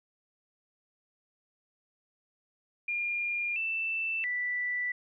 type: tone with pitch steps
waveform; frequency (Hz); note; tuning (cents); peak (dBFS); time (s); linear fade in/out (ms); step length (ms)
sine; 2410 / 2659 / 1972; D7 / E7 / B6; +44 / +14 / -3; -29; 2.88-4.92; 5; 680
effects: none